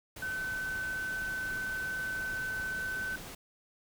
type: tone in noise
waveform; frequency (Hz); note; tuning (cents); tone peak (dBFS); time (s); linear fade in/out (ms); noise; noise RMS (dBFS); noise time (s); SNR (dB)
sine; 1522; F#6; +48; -33; 0.22-3.16; 5; pink; -45; 0.16-3.35; +9
effects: none